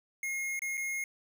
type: tone with dropouts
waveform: square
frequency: 2150 Hz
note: C7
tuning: 47 cents sharp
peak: -33 dBFS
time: 0.23-1.04 s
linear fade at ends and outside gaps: 2 ms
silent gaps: 0.593-0.619 / 0.772-0.776 s
effects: none